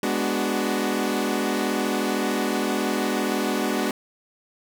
sawtooth chord, G# half-diminished seventh, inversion none, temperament equal with one note detuned, 207.7 / 246.9 / 293.7 / 373.6 Hz, G#3 / B3 / D4 / F#4, 0 / 0 / 0 / +17 cents, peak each -24 dBFS, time 0.03-3.91 s, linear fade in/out 2 ms, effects none

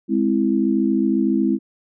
sine chord, Ab augmented, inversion none, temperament equal, 207.7 / 261.6 / 329.6 Hz, Ab3 / C4 / E4, 0 / 0 / 0 cents, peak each -20 dBFS, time 0.08-1.59 s, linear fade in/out 50 ms, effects none

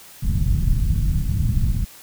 pink low-pass noise, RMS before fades -19 dBFS, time 0.22-1.85 s, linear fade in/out 10 ms, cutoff 160 Hz, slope 24 dB/octave, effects white hiss -44 dBFS RMS until 2.02 s

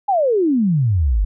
sine exponential sweep, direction down, 841 to 45.01 Hz, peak -13 dBFS, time 0.08-1.25 s, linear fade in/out 10 ms, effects none

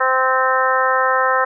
harmonic tone, 260 Hz, C4, 11 cents flat, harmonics 2 / 3 / 4 / 5 / 6 / 7, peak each -20 / -23 / -19 / -19 / -23 / -22 dBFS, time 0-1.45 s, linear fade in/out 10 ms, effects none

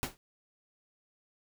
pink noise with exponential decay, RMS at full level -30 dBFS, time 0.03-0.17 s, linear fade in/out 0 ms, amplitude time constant 30 ms, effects none

